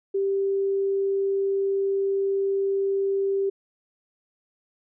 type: tone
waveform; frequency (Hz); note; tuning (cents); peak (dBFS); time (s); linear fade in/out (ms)
sine; 392.4; G4; +2; -21; 0.14-3.5; 10
effects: none